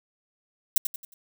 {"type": "noise with echo", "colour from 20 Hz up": "violet", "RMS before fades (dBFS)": -19, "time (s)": [0.76, 0.78], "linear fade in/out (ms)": 2, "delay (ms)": 90, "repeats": 4, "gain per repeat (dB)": -8, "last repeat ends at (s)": 1.14, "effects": []}